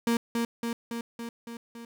35% pulse tone with echo, 233.1 Hz, A#3, in tune, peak -21 dBFS, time 0.07-0.17 s, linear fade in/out 2 ms, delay 280 ms, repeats 6, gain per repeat -3 dB, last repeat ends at 1.85 s, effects none

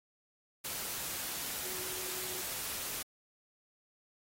sine tone in noise, 370 Hz, F#4, in tune, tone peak -49 dBFS, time 1.63-2.42 s, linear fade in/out 10 ms, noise white, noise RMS -39 dBFS, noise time 0.64-3.03 s, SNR -13 dB, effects AAC 48 kbps

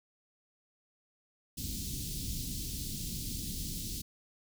pink band-stop noise, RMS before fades -38 dBFS, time 1.57-4.02 s, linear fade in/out 10 ms, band 270 to 3800 Hz, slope 24 dB/octave, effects none

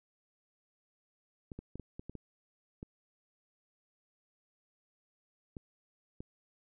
clicks, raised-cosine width 3 ms, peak -30 dBFS, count 10, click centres 1.518 / 1.59 / 1.756 / 1.797 / 1.995 / 2.096 / 2.153 / 2.829 / 5.568 / 6.205 s, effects none

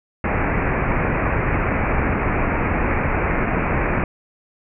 pink low-pass noise, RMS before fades -20 dBFS, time 0.24-4.04 s, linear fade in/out 2 ms, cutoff 2500 Hz, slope 96 dB/octave, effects none

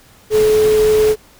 sine tone in noise, 430 Hz, A4, 40 cents flat, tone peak -9 dBFS, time 0.3-1.16 s, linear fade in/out 50 ms, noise pink, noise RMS -25 dBFS, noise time 0.3-1.16 s, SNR +13 dB, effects pink hiss -47 dBFS RMS until 1.39 s

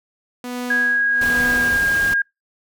sawtooth tone with tremolo, 246.9 Hz, B3, in tune, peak -20 dBFS, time 0.44-1.8 s, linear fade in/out 2 ms, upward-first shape sine, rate 1.2 Hz, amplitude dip 90%
sine tone with pitch glide, 1652 to 1621.7 Hz, G#6 to G#6, -10 to -42 cents, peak -15 dBFS, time 0.7-2.22 s, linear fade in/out 5 ms, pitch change -32 cents, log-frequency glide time 0.84-1.71 s
pink noise, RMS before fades -29 dBFS, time 1.21-2.14 s, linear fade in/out 5 ms
effects noise-tail reverb RT60 0.2 s tail -26 dB re dry

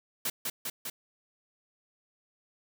white noise with echo, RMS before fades -31 dBFS, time 0.25-0.3 s, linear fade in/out 5 ms, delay 200 ms, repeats 3, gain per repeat -2 dB, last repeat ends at 0.9 s, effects none

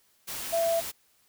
sine tone in noise, 668 Hz, E5, 23 cents sharp, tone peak -23 dBFS, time 0.52-0.81 s, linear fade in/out 20 ms, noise white, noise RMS -36 dBFS, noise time 0.27-0.92 s, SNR +10 dB, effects white hiss -66 dBFS RMS until 1.28 s

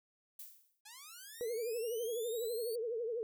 violet noise with exponential decay, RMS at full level -46 dBFS, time 0.39-0.81 s, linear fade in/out 5 ms, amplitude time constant 91 ms
5% pulse linear sweep, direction up, 809 to 4563 Hz, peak -39 dBFS, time 0.85-2.76 s, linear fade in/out 10 ms
sine tone with vibrato, 462.4 Hz, A#4, 14 cents flat, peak -35 dBFS, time 1.41-3.23 s, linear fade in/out 0 ms, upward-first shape triangle, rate 12 Hz, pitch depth 130 cents each way
effects none

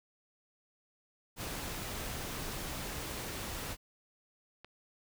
pink noise, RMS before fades -40 dBFS, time 1.36-3.77 s, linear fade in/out 50 ms
click, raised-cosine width 0.3 ms, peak -33 dBFS, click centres 4.646 s
effects none

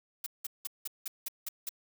blue noise bursts, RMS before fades -36 dBFS, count 8, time 0.24-1.692 s, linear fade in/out 5 ms, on 24 ms, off 180 ms, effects none

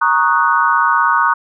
sine chord, D# minor seventh, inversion second, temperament equal, 932.3 / 1108.7 / 1244.5 / 1480 Hz, A#5 / C#6 / D#6 / F#6, 0 / 0 / 0 / 0 cents, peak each -16 dBFS, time 0.01-1.34 s, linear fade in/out 10 ms, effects none

